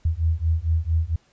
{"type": "beating tone pair", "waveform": "sine", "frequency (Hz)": [79.3, 83.7], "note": ["D#2", "E2"], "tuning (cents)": [33, 27], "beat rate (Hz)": 4.4, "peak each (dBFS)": -22, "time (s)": [0.05, 1.16], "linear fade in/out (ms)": 5, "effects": ["pink hiss -61 dBFS RMS until 1.32 s", "resampled to 16000 Hz"]}